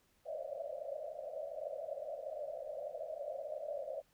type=band-pass noise; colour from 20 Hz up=pink; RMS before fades=-43 dBFS; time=0.25-4.02 s; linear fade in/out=20 ms; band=540 to 660 Hz; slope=96 dB/octave; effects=pink hiss -73 dBFS RMS until 4.13 s